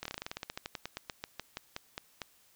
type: slowing click train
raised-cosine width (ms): 0.2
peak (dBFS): -20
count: 24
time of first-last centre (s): 0.03-2.218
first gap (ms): 24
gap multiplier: 1.11
effects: white hiss -65 dBFS RMS until 2.55 s